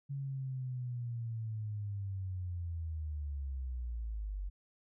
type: linear sweep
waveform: sine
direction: down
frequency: 140.1 to 46.25 Hz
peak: -36 dBFS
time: 0.09-4.5 s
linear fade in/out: 20 ms
effects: none